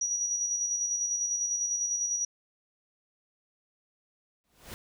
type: tone with tremolo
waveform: sine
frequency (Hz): 5800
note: F#8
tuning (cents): -35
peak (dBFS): -26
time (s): 0.01-2.25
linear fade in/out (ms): 5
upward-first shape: square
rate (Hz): 10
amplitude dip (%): 35
type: noise with exponential growth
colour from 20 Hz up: pink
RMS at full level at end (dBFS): -40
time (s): 4.44-4.74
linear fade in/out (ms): 0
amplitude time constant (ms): 64
effects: none